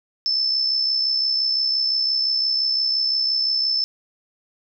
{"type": "tone with amplitude modulation", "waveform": "sine", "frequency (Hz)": 5274, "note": "E8", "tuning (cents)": 0, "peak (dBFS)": -16, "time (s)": [0.26, 3.84], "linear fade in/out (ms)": 0, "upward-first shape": "sine", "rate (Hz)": 65.8, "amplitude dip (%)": 45, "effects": []}